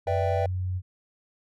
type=tone; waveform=sine; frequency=92 Hz; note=F#2; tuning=9 cents flat; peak=-26 dBFS; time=0.06-0.82 s; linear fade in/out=50 ms
type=chord; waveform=triangle; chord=E minor seventh; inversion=second; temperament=equal; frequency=493.9 / 587.3 / 659.3 / 784 Hz; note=B4 / D5 / E5 / G5; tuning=0 / 0 / 0 / 0 cents; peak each=-28 dBFS; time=0.07-0.46 s; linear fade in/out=2 ms
effects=none